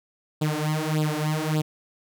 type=tone with flanger; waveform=sawtooth; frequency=153.9 Hz; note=D#3; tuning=19 cents flat; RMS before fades=-25 dBFS; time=0.41-1.62 s; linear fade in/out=10 ms; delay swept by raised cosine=0.24 to 5.54 ms; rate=1.7 Hz; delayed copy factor=+0.9; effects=none